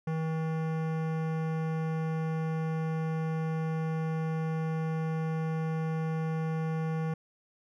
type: tone with hard clipping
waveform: sine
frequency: 160 Hz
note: D#3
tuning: 49 cents sharp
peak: -31 dBFS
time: 0.07-7.14 s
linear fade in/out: 5 ms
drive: 18 dB
effects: none